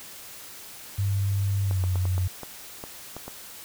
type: tone with pitch glide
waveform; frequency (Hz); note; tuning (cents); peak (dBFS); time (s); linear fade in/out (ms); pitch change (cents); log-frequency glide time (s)
sine; 98.9 to 91.75; G2 to F#2; +16 to -14; -22; 0.98-2.28; 10; -130; 1.65-1.83
type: clicks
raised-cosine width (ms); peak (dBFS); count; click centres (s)
1; -22; 9; 1.711 / 1.839 / 1.957 / 2.054 / 2.18 / 2.433 / 2.839 / 3.166 / 3.28
effects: white hiss -43 dBFS RMS until 3.64 s